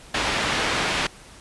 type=low-pass noise; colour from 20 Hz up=white; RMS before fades=-24 dBFS; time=0.14-1.07 s; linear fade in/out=5 ms; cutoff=2900 Hz; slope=12 dB/octave; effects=pink hiss -46 dBFS RMS until 1.4 s + resampled to 24000 Hz